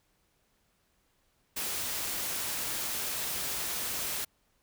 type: noise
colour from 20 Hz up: white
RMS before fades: -34 dBFS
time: 1.56-4.25 s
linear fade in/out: 10 ms
effects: pink hiss -72 dBFS RMS until 4.62 s